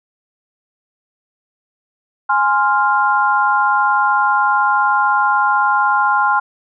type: chord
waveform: sine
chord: F minor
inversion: first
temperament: equal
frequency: 830.6 / 1046.5 / 1396.9 Hz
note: Ab5 / C6 / F6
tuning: 0 / 0 / 0 cents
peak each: -16 dBFS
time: 2.29-6.4 s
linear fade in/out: 10 ms
effects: none